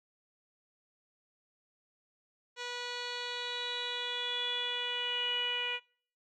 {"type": "tone with low-pass filter sweep", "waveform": "10% pulse", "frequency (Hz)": 487.5, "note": "B4", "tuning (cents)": -23, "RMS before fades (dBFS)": -36, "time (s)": [2.56, 5.8], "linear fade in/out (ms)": 50, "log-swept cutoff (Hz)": [4800, 2700], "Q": 9.9, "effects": ["noise-tail reverb RT60 0.5 s tail -25 dB re dry"]}